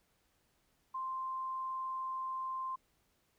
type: tone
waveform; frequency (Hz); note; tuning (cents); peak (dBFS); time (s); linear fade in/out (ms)
sine; 1046.5; C6; 0; -36; 0.94-2.76; 10
effects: pink hiss -75 dBFS RMS until 3.38 s